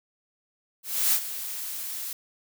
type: noise with ADSR envelope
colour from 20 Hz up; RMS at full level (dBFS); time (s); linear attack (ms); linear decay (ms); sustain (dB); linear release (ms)
blue; -21; 0.83-2.13; 300; 68; -13; 3
effects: none